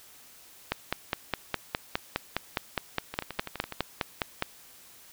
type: two click trains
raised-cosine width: 0.3 ms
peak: -10 / -19 dBFS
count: 19 / 9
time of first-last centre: 0.72-4.424 / 3.14-3.807 s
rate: 4.86 / 12 Hz
effects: white hiss -53 dBFS RMS until 5.12 s